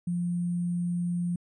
sine tone with sample-and-hold, 174.61 Hz, F3, in tune, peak -26 dBFS, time 0.07-1.36 s, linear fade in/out 5 ms, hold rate 8820 Hz, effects resampled to 22050 Hz

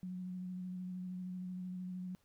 sine tone with vibrato, 182.6 Hz, F#3, 23 cents flat, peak -40 dBFS, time 0.03-2.15 s, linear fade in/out 0 ms, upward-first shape square, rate 13 Hz, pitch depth 15 cents each way, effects pink hiss -75 dBFS RMS until 2.24 s

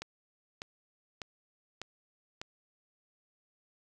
click train, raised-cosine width 0.2 ms, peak -22 dBFS, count 5, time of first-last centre 0.02-2.415 s, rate 1.67 Hz, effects none

